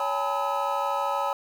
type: tone cluster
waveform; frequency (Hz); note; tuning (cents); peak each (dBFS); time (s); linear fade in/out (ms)
triangle; 561 / 814 / 887 / 993 / 1283; C#5 / G#5 / A5 / B5 / E6; +21 / -35 / +14 / +9 / -47; -29; 0-1.33; 2
effects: 8-bit